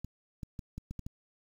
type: clicks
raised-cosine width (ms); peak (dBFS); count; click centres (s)
5; -27; 7; 0.046 / 0.432 / 0.592 / 0.78 / 0.91 / 0.993 / 1.065
effects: 9-bit